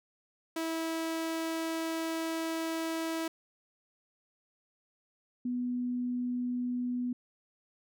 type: tone pair in turn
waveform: sawtooth / sine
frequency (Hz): 325.7 / 246.6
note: E4 / B3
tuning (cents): -21 / -2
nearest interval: perfect fourth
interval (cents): 481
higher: first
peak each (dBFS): -28 / -30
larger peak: first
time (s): 0.56-3.28 / 5.45-7.13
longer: first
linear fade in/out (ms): 5
effects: none